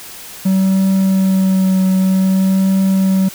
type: tone with vibrato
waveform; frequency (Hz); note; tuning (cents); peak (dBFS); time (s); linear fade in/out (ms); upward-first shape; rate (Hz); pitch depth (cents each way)
triangle; 190; F#3; +46; -8; 0.45-3.29; 10; triangle; 0.53; 19
effects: white hiss -33 dBFS RMS until 3.34 s